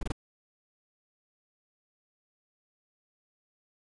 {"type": "noise bursts", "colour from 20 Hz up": "brown", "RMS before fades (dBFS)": -29, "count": 3, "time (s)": [0.01, 0.121], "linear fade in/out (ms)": 5, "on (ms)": 21, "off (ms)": 24, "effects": ["resampled to 24000 Hz"]}